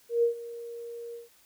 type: tone with ADSR envelope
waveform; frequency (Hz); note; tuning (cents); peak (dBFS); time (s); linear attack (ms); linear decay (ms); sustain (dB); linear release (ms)
sine; 469.5; A#4; +12; -19; 0.09-1.29; 140; 110; -18; 150
effects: white hiss -61 dBFS RMS until 1.45 s